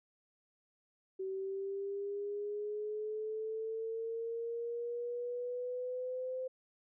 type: linear sweep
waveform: sine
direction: up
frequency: 379.8 to 517 Hz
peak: -36 dBFS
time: 1.19-6.48 s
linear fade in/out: 10 ms
effects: none